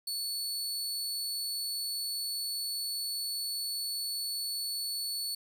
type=tone; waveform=sawtooth; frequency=4435 Hz; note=C#8; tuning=in tune; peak=-30 dBFS; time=0.07-5.35 s; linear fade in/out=5 ms; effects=none